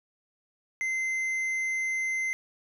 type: tone with tanh clipping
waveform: sine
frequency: 2070 Hz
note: C7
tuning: 19 cents flat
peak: -28 dBFS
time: 0.81-2.33 s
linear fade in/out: 0 ms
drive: 6 dB
effects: none